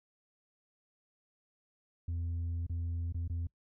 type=tone with dropouts; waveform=sine; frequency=84.7 Hz; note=E2; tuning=48 cents sharp; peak=-30 dBFS; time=2.08-3.47 s; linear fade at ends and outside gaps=5 ms; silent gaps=2.666-2.696 / 3.124-3.145 / 3.278-3.298 s; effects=noise-tail reverb RT60 0.1 s tail -26 dB re dry + tanh soft clip ceiling -32 dBFS